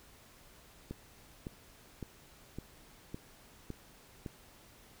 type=click train; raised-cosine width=3 ms; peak=-27 dBFS; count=7; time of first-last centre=0.91-4.262 s; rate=1.79 Hz; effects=pink hiss -59 dBFS RMS until 5 s